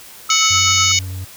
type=tone with tremolo; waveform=sine; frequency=1300 Hz; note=E6; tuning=24 cents flat; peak=-17 dBFS; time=0.29-0.92 s; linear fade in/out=5 ms; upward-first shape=sine; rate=8.1 Hz; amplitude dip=65%
type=harmonic tone; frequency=741 Hz; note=F#5; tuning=2 cents sharp; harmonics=3 / 4 / 5 / 6 / 7 / 8 / 9; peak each=-19 / -20 / -21 / -23 / -21 / -23 / -17 dBFS; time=0.3-0.99 s; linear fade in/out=2 ms
type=tone with vibrato; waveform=triangle; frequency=92.5 Hz; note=F#2; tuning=in tune; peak=-22 dBFS; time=0.5-1.25 s; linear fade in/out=10 ms; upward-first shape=sine; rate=9.8 Hz; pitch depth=15 cents each way
effects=white hiss -39 dBFS RMS until 1.36 s